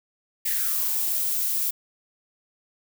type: noise with high-pass filter sweep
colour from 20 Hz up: violet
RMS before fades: -25 dBFS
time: 0.45-1.71 s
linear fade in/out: 10 ms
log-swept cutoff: 2000 to 230 Hz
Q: 6.2
effects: none